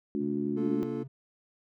harmonic tone, 72.2 Hz, D2, 29 cents flat, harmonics 3 / 4 / 5, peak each -32 / -32 / -34 dBFS, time 0.15-0.83 s, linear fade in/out 0 ms
triangle tone, 134.6 Hz, C3, 49 cents sharp, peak -39 dBFS, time 0.2-1.08 s, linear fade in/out 10 ms
triangle chord, Bb major seventh, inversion none, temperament just, 233.1 / 291.4 / 349.6 / 437 Hz, Bb3 / D4 / F4 / A4, 0 / -13 / +2 / -12 cents, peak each -34 / -35 / -36 / -35 dBFS, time 0.56-1.04 s, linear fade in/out 20 ms
effects none

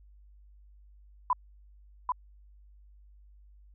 sine tone with echo, 1000 Hz, B5, 21 cents sharp, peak -22 dBFS, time 1.3-1.33 s, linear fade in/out 2 ms, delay 790 ms, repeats 1, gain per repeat -3 dB, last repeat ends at 2.12 s, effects added 50 Hz sine -53 dBFS peak until 3.74 s

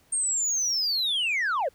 sine linear sweep, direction down, 8700 to 466.2 Hz, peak -21 dBFS, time 0.12-1.69 s, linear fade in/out 10 ms, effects tanh soft clip ceiling -22 dBFS + pink hiss -62 dBFS RMS until 1.74 s

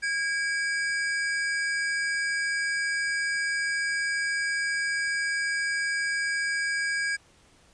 square tone pair together, 1634.6 / 2300 Hz, G#6 / D7, -28 / -37 cents, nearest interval tritone, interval 591 cents, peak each -27 / -34 dBFS, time 0.02-7.17 s, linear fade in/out 20 ms, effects pink hiss -59 dBFS RMS until 7.73 s + resampled to 22050 Hz

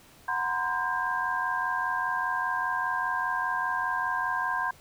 sine tone cluster, 737 / 945 / 1030 / 1594 Hz, F#5 / A#5 / C6 / G6, -7 / +23 / -28 / +28 cents, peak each -36 / -33 / -30 / -30 dBFS, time 0.28-4.71 s, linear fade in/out 5 ms, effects pink hiss -55 dBFS RMS until 4.8 s

